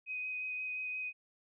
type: tone with vibrato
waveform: sine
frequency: 2509 Hz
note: D#7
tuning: 14 cents sharp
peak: -36 dBFS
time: 0.06-1.13 s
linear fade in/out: 50 ms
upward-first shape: sine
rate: 5.7 Hz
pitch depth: 10 cents each way
effects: none